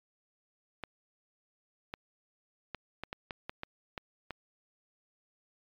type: clicks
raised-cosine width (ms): 0.3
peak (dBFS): -21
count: 10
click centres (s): 0.837 / 1.939 / 2.747 / 3.036 / 3.129 / 3.308 / 3.495 / 3.634 / 3.978 / 4.307
effects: low-pass 4000 Hz 12 dB/octave + MP3 96 kbps